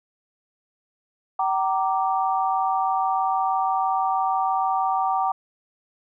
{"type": "chord", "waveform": "sine", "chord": "G minor", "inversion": "none", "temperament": "equal with one note detuned", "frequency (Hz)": [766.1, 932.3, 1174.7], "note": ["G5", "Bb5", "D6"], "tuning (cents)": [-40, 0, 0], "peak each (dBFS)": [-22, -26, -26], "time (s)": [1.39, 5.32], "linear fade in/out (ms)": 5, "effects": []}